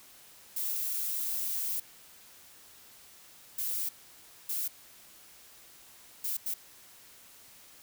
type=noise bursts at uneven times; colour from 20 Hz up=violet; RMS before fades=-33 dBFS; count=5; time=0.56-1.8 / 3.58-3.89 / 4.49-4.68 / 6.24-6.37 / 6.46-6.54 s; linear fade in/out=5 ms; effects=white hiss -55 dBFS RMS until 7.82 s